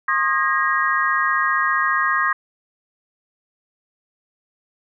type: tone cluster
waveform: sine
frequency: 1074 / 1229 / 1633 / 1880 Hz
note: C6 / D#6 / G#6 / A#6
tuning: +45 / -22 / -30 / +14 cents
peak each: -22 dBFS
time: 0.08-2.33 s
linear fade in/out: 5 ms
effects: none